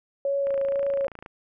sine tone with vibrato, 554.4 Hz, C#5, in tune, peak -22 dBFS, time 0.25-1.07 s, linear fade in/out 2 ms, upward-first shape triangle, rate 2.1 Hz, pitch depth 15 cents each way
click train, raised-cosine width 0.5 ms, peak -25 dBFS, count 23, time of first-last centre 0.47-1.261 s, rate 27.8 Hz
effects none

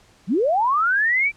sine linear sweep, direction up, 151.7 to 2359 Hz, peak -16 dBFS, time 0.27-1.32 s, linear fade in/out 50 ms, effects pink hiss -54 dBFS RMS until 1.36 s + low-pass 8000 Hz 12 dB/octave

